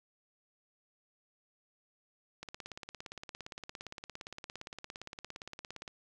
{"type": "click train", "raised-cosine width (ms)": 0.2, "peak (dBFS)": -26, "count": 61, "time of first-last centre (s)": [2.43, 5.878], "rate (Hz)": 17.4, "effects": []}